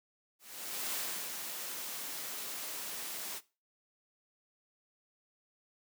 white noise with ADSR envelope, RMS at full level -36 dBFS, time 0.39-3.41 s, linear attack 530 ms, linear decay 360 ms, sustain -5 dB, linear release 45 ms, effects noise-tail reverb RT60 0.3 s tail -19 dB re dry + high-pass 200 Hz 12 dB/octave

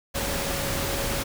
sine tone in noise, 555 Hz, C#5, 2 cents sharp, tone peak -34 dBFS, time 0.14-1.24 s, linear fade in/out 20 ms, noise pink, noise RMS -28 dBFS, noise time 0.14-1.24 s, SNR -9 dB, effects none

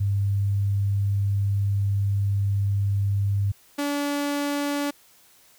sine / sawtooth tone pair in turn, 99.9 / 287.3 Hz, G2 / D4, +33 / -38 cents, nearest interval octave + tritone, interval 1829 cents, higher second, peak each -20 dBFS, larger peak neither, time 0-3.52 / 3.78-4.91 s, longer first, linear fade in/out 10 ms, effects white hiss -56 dBFS RMS until 5.58 s

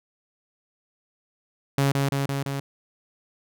sawtooth tone with echo, 138.59 Hz, C#3, in tune, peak -15 dBFS, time 1.78-1.92 s, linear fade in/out 2 ms, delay 170 ms, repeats 4, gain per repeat -2 dB, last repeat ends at 2.6 s, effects none

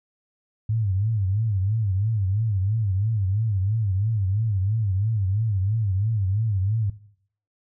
sine tone with vibrato, 102.8 Hz, G#2, 17 cents flat, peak -20 dBFS, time 0.69-6.9 s, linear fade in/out 5 ms, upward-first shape sine, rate 3 Hz, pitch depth 170 cents each way, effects noise-tail reverb RT60 0.6 s tail -17 dB re dry

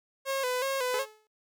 sawtooth tone with vibrato, 521 Hz, C5, 7 cents flat, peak -24 dBFS, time 0.25-1.06 s, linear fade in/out 50 ms, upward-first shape square, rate 2.7 Hz, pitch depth 67 cents each way
sawtooth tone with exponential decay, 430.6 Hz, A4, 37 cents flat, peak -27 dBFS, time 0.94-1.27 s, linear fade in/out 1 ms, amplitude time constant 71 ms
effects noise-tail reverb RT60 0.1 s tail -22 dB re dry

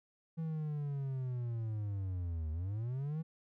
triangle linear two-way sweep, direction down then up, 164.1 to 76.4 to 164.1 Hz, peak -33 dBFS, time 0.37-3.23 s, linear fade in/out 20 ms, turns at 2.51 s, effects none

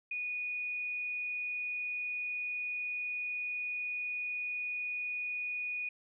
sine tone, 2466 Hz, D#7, 16 cents flat, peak -34 dBFS, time 0.11-5.89 s, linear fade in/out 5 ms, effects none

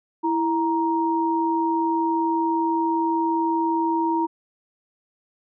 sine tone pair together, 329.6 / 937.4 Hz, E4 / A#5, 0 / +9 cents, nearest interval octave + tritone, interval 1809 cents, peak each -22 dBFS, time 0.23-4.27 s, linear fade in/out 20 ms, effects none

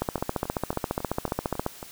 two click trains, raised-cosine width 1 ms, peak -21 / -11 dBFS, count 7 / 25, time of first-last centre 0.18-1.828 / 0.02-1.664 s, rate 3.64 / 14.6 Hz, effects white hiss -46 dBFS RMS until 1.91 s

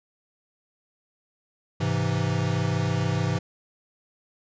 square chord, Ab augmented, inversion none, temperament equal, 103.83 / 130.81 / 164.81 Hz, Ab2 / C3 / E3, 0 / 0 / 0 cents, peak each -28 dBFS, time 1.8-3.39 s, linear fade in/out 10 ms, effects resampled to 16000 Hz

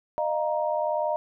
sine tone cluster, 611 / 692 / 937 Hz, D#5 / F5 / A#5, -32 / -16 / +9 cents, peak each -26 / -30 / -29 dBFS, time 0.18-1.16 s, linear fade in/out 0 ms, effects none

